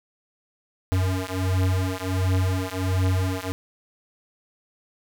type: beating tone pair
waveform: square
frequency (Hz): 92.5 / 93.9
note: F#2 / F#2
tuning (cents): 0 / +26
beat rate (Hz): 1.4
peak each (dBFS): -25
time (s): 0.92-3.52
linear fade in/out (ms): 0
effects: none